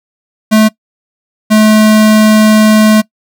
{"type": "tone pair in turn", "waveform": "square", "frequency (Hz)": [216.7, 215.5], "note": ["A3", "A3"], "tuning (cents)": [-26, -36], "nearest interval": "unison", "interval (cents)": 10, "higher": "first", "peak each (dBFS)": [-4, -4], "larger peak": "neither", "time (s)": [[0.51, 0.69], [1.5, 3.02]], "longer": "second", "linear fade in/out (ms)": 20, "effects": ["noise-tail reverb RT60 0.1 s tail -22 dB re dry"]}